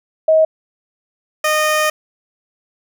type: tone pair in turn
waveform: sine / 15% pulse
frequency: 634 / 614.5 Hz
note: D#5 / D#5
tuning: +32 / -22 cents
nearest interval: minor second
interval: 54 cents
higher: first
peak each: -8 / -7 dBFS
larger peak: second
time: 0.28-0.45 / 1.44-1.9 s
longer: second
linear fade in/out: 5 ms
effects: none